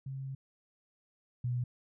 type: tone pair in turn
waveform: sine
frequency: 134.5 / 122.94 Hz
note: C3 / B2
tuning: +48 / -7 cents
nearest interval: major second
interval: 155 cents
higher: first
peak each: -37 / -30 dBFS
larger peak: second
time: 0.06-0.35 / 1.44-1.64 s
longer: first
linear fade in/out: 5 ms
effects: none